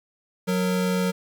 square tone pair together, 183.5 / 462.4 Hz, F#3 / A#4, -14 / -14 cents, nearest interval octave + major third, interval 1600 cents, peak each -23 / -28 dBFS, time 0.47-1.12 s, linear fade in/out 20 ms, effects 10-bit

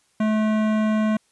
sine tone with hard clipping, 216 Hz, A3, 32 cents flat, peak -20 dBFS, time 0.2-1.17 s, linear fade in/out 5 ms, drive 17 dB, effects white hiss -64 dBFS RMS until 1.31 s + resampled to 24000 Hz

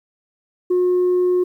sine tone, 361 Hz, F#4, 43 cents flat, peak -12 dBFS, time 0.7-1.44 s, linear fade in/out 10 ms, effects tanh soft clip ceiling -12 dBFS + 9-bit

